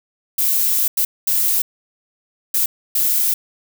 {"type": "noise bursts at uneven times", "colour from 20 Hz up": "violet", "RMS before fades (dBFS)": -17, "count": 5, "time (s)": [[0.38, 0.88], [0.97, 1.05], [1.27, 1.62], [2.54, 2.66], [2.95, 3.34]], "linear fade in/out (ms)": 5, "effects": []}